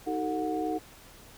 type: tone cluster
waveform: sine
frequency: 313.8 / 382.8 / 446.8 / 730 Hz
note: D#4 / G4 / A4 / F#5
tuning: +15 / -41 / +27 / -24 cents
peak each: -31 / -37 / -35 / -33 dBFS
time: 0.06-0.79 s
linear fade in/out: 20 ms
effects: pink hiss -52 dBFS RMS until 1.37 s